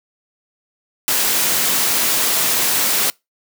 white noise, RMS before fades -17 dBFS, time 1.08-3.1 s, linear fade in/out 0 ms, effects noise-tail reverb RT60 0.2 s tail -25 dB re dry + high-pass 150 Hz 12 dB/octave

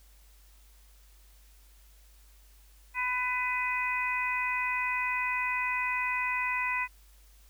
harmonic tone, 500 Hz, B4, 21 cents sharp, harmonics 2 / 3 / 4 / 5, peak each -33 / -40 / -32 / -32 dBFS, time 2.94-6.88 s, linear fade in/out 50 ms, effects added 50 Hz sine -55 dBFS peak until 7.49 s + white hiss -63 dBFS RMS until 7.49 s

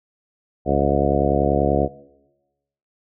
harmonic tone with a mistuned harmonic, 70.2 Hz, C#2, 22 cents sharp, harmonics 1 / 2 / 3 / 4 / 5 / 6 / 7 / 8 / 9 / 10, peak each -25 / -25 / -25 / -25 / -25 / -25 / -25 / -25 / -25 / -25 dBFS, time 0.65-1.89 s, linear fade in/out 50 ms, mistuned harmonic 10, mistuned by +46 cents, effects noise-tail reverb RT60 1.0 s tail -20 dB re dry

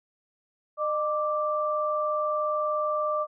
sine tone pair together, 608.4 / 1174.7 Hz, D#5 / D6, -39 / 0 cents, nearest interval major seventh, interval 1139 cents, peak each -27 dBFS, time 0.77-3.27 s, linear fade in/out 50 ms, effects none

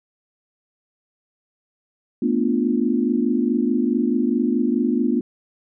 sine chord, B half-diminished seventh, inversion third, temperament equal with one note detuned, 222.2 / 246.9 / 293.7 / 349.2 Hz, A3 / B3 / D4 / F4, +17 / 0 / 0 / 0 cents, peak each -23 / -20 / -24 / -25 dBFS, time 2.22-5.21 s, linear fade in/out 5 ms, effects none

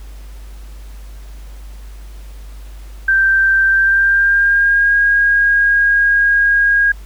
sine tone with pitch glide, 1568 to 1632.7 Hz, G6 to G#6, 0 to -30 cents, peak -9 dBFS, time 3.08-6.92 s, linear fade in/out 5 ms, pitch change +70 cents, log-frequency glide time 3.67-4.96 s, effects added 50 Hz sine -30 dBFS peak until 7.05 s + pink hiss -46 dBFS RMS until 7.05 s

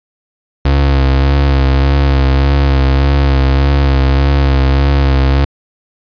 35% pulse tone with vibrato, 68.5 Hz, C#2, 20 cents flat, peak -6 dBFS, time 0.65-5.45 s, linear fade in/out 5 ms, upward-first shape sine, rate 1.7 Hz, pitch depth 38 cents each way, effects resampled to 11025 Hz

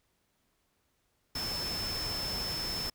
sine tone in noise, 5274 Hz, E8, in tune, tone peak -34 dBFS, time 1.35-2.9 s, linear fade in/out 5 ms, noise pink, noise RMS -39 dBFS, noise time 1.35-2.9 s, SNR +2 dB, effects pink hiss -75 dBFS RMS until 2.94 s

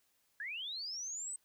sine linear sweep, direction up, 1620 to 8270 Hz, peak -39 dBFS, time 0.4-1.36 s, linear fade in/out 2 ms, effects white hiss -75 dBFS RMS until 1.44 s

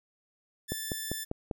5% pulse tone, 1760 Hz, A6, in tune, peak -24 dBFS, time 0.68-1.25 s, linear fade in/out 20 ms
click train, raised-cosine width 2 ms, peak -19 dBFS, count 5, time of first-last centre 0.72-1.512 s, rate 5.05 Hz
effects none

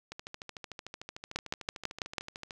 two click trains, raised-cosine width 0.2 ms, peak -24 / -14 dBFS, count 33 / 6, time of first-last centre 0.12-2.508 / 1.36-2.182 s, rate 13.4 / 6.08 Hz, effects none

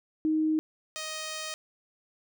sine / 5% pulse tone pair in turn, 312.5 / 625 Hz, D#4 / D#5, +8 / +8 cents, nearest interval octave, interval 1200 cents, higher second, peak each -23 dBFS, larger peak neither, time 0.25-0.59 / 0.96-1.54 s, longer second, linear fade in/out 0 ms, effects none

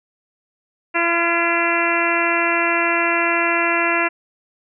harmonic tone with a mistuned harmonic, 339.2 Hz, E4, 50 cents sharp, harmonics 1 / 2 / 3 / 4 / 5 / 6 / 7 / 8, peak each -24 / -24 / -24 / -24 / -24 / -24 / -24 / -24 dBFS, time 0.94-4.09 s, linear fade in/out 20 ms, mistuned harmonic 4, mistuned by +24 cents, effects none

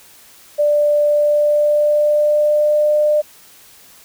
sine tone with pitch glide, 590 to 600.3 Hz, D5 to D5, +8 to +38 cents, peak -11 dBFS, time 0.58-3.22 s, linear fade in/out 20 ms, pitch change +30 cents, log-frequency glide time 1.03-2.98 s, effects white hiss -45 dBFS RMS until 4.04 s

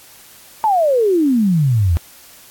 sine exponential sweep, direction down, 908 to 77.78 Hz, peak -11 dBFS, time 0.64-1.97 s, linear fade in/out 0 ms, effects white hiss -43 dBFS RMS until 2.5 s + AAC 64 kbps

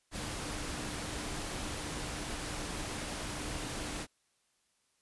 sine tone in noise, 299.8 Hz, D4, 36 cents sharp, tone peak -48 dBFS, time 0.11-4.07 s, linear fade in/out 50 ms, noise pink, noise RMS -39 dBFS, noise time 0.11-4.07 s, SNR -12 dB, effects white hiss -75 dBFS RMS until 5.01 s + resampled to 24000 Hz

